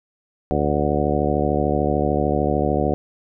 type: harmonic tone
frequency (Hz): 73.4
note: D2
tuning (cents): 0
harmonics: 1 / 2 / 3 / 4 / 5 / 6 / 7 / 8 / 10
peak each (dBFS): -26 / -26 / -26 / -26 / -26 / -26 / -26 / -26 / -26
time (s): 0.51-2.94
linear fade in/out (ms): 0
effects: none